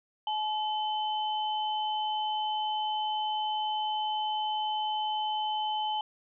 sine tone pair together, 856 / 3050 Hz, A5 / G7, -48 / -48 cents, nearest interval octave + minor seventh, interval 2200 cents, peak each -29 / -35 dBFS, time 0.27-6.01 s, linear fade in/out 2 ms, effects none

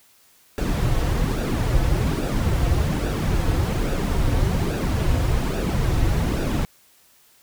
brown noise with flanger, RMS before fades -21 dBFS, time 0.58-6.65 s, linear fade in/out 0 ms, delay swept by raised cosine 0.94 to 5.04 ms, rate 1.2 Hz, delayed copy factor -0.55, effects white hiss -56 dBFS RMS until 7.42 s

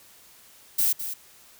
violet noise with echo, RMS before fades -22 dBFS, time 0.78-0.93 s, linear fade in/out 10 ms, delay 210 ms, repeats 1, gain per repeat -10 dB, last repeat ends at 1.14 s, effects white hiss -53 dBFS RMS until 1.59 s

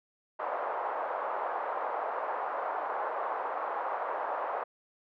white band-pass noise, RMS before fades -34 dBFS, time 0.39-4.64 s, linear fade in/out 10 ms, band 540 to 1100 Hz, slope 24 dB/octave, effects none

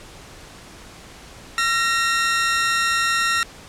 sawtooth tone pair together, 1358.9 / 1864.7 Hz, F6 / A#6, -48 / 0 cents, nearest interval perfect fourth, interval 548 cents, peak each -17 dBFS, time 1.58-3.43 s, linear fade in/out 0 ms, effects pink hiss -42 dBFS RMS until 3.68 s + low-pass 9000 Hz 12 dB/octave

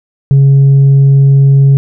sine tone with tanh clipping, 137.8 Hz, C#3, 10 cents flat, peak -3 dBFS, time 0.31-1.77 s, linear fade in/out 0 ms, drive 1 dB, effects none

